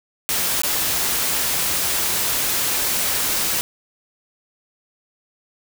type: noise with dropouts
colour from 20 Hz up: white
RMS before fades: -21 dBFS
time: 0.29-3.61 s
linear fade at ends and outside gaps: 0 ms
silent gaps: 0.618-0.634 s
effects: none